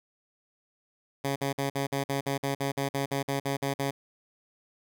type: tone bursts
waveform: 10% pulse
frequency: 138.59 Hz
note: C#3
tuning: in tune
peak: -19 dBFS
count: 16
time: 1.24-3.91 s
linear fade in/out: 10 ms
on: 120 ms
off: 50 ms
effects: none